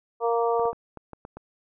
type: harmonic tone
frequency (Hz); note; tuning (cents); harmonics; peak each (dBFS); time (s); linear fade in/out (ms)
233; A#3; -1; 2 / 3 / 4 / 5; -23 / -27 / -29 / -31; 0.2-0.73; 50
type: clicks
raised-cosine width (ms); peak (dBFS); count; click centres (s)
1; -25; 7; 0.596 / 0.655 / 0.73 / 0.973 / 1.133 / 1.251 / 1.37
effects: none